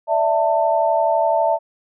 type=chord; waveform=sine; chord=D suspended second; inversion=none; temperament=equal with one note detuned; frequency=587.3 / 659.3 / 893.3 Hz; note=D5 / E5 / A5; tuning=0 / 0 / +26 cents; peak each=-22 / -17 / -19 dBFS; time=0.07-1.59 s; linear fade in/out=50 ms; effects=none